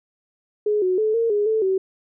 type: tone with pitch steps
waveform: sine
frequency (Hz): 420.1 / 368.7 / 432.9 / 459.6 / 413.7 / 439.3 / 380.5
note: G#4 / F#4 / A4 / A#4 / G#4 / A4 / F#4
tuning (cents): +20 / -6 / -28 / -25 / -7 / -3 / +48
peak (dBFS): -17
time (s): 0.66-1.78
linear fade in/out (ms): 5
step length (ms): 160
effects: none